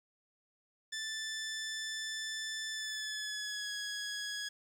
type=tone with pitch glide; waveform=15% pulse; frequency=1760 to 1668.9 Hz; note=A6 to G#6; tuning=0 to +8 cents; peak=-31 dBFS; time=0.92-4.49 s; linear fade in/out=10 ms; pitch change=-92 cents; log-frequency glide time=2.71-3.71 s; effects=low-pass 11000 Hz 12 dB/octave + 11-bit